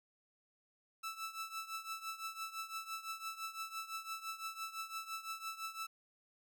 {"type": "tone with tremolo", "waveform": "sawtooth", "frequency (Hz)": 1318.5, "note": "E6", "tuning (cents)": 0, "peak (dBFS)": -35, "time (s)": [1.03, 5.87], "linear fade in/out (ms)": 10, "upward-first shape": "triangle", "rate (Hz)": 5.9, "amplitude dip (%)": 85, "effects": []}